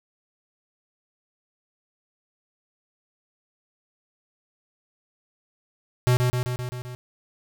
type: tone with echo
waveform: square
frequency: 124.4 Hz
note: B2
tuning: 13 cents sharp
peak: -17 dBFS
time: 6.07-6.17 s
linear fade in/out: 0 ms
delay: 130 ms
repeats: 6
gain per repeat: -3 dB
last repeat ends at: 6.95 s
effects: none